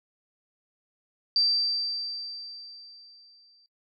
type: tone with exponential decay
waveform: sine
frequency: 4678 Hz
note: D8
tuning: 8 cents flat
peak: -19 dBFS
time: 1.36-3.66 s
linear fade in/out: 1 ms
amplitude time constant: 500 ms
effects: noise-tail reverb RT60 0.1 s tail -22 dB re dry